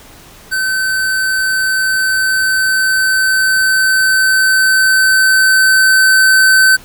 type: tone with level ramp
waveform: square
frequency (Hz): 1533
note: G6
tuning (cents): -39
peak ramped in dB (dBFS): -14 to -6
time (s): 0.51-6.77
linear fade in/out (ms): 20
effects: pink hiss -39 dBFS RMS until 6.84 s